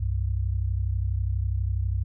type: tone pair together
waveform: sine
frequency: 64 / 96.2 Hz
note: C2 / G2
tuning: -38 / -32 cents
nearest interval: perfect fifth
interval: 706 cents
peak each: -26 / -26 dBFS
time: 0-2.04 s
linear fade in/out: 10 ms
effects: none